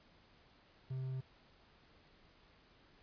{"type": "tone with quantisation", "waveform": "triangle", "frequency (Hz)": 130.81, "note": "C3", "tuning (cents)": 0, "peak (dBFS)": -36, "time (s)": [0.9, 1.21], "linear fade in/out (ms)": 10, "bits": 11, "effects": ["pink hiss -66 dBFS RMS until 3.02 s", "resampled to 11025 Hz"]}